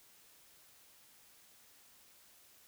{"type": "silence", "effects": ["white hiss -63 dBFS RMS until 2.67 s"]}